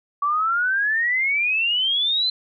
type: exponential sweep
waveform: sine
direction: up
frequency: 1135 to 4113 Hz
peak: -18 dBFS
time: 0.22-2.3 s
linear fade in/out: 5 ms
effects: none